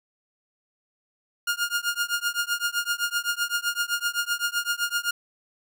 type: tone with tremolo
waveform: sawtooth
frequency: 1416 Hz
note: F6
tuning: 23 cents sharp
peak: -17 dBFS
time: 1.47-5.11 s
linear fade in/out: 5 ms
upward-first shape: triangle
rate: 7.8 Hz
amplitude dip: 100%
effects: none